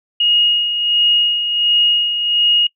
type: tone with tremolo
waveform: sine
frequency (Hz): 2871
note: F7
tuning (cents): +47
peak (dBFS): -9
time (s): 0.2-2.67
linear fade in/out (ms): 5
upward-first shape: sine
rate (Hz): 1.4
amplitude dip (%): 55
effects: noise-tail reverb RT60 0.1 s tail -24 dB re dry